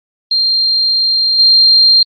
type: tone with level steps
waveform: sine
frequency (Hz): 4186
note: C8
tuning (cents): 0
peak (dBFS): -9 / -4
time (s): 0.31-2.03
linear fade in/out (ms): 5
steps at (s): 1.38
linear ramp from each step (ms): 20
effects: MP3 32 kbps